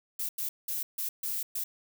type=noise bursts at uneven times; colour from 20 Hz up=violet; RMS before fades=-33 dBFS; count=6; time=0.19-0.29 / 0.38-0.49 / 0.68-0.83 / 0.98-1.09 / 1.23-1.43 / 1.55-1.64 s; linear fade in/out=5 ms; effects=none